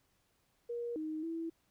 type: tone with pitch steps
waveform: sine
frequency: 474.3 / 312.1 / 329.1 Hz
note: A#4 / D#4 / E4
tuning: +30 / +5 / -3 cents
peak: -36 dBFS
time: 0.69-1.5 s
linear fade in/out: 10 ms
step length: 270 ms
effects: pink hiss -75 dBFS RMS until 1.7 s